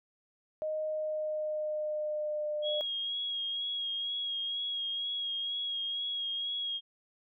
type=tone with pitch glide; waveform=sine; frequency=620 to 600.3 Hz; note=D#5 to D5; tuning=-6 to +38 cents; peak=-31 dBFS; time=0.62-2.81 s; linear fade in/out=0 ms; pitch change=-56 cents; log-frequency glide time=0.85-2.59 s
type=tone with vibrato; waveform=sine; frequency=3290 Hz; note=G#7; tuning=17 cents flat; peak=-32 dBFS; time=2.62-6.81 s; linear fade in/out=50 ms; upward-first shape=sine; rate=2.1 Hz; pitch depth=25 cents each way
effects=none